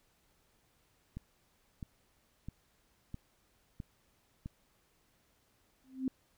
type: click train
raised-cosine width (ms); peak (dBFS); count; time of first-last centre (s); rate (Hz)
5; -29; 6; 1.17-4.459; 1.52
type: tone with exponential growth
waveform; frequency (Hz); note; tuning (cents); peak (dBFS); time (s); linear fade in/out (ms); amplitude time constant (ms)
sine; 261.6; C4; 0; -27; 5.84-6.08; 2; 52
effects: pink hiss -72 dBFS RMS until 6.37 s